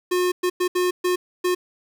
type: tone bursts at uneven times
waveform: square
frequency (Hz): 360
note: F#4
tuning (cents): -47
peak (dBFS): -19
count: 6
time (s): 0.11-0.32 / 0.43-0.5 / 0.6-0.68 / 0.75-0.91 / 1.04-1.16 / 1.44-1.55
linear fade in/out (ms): 10
effects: 8-bit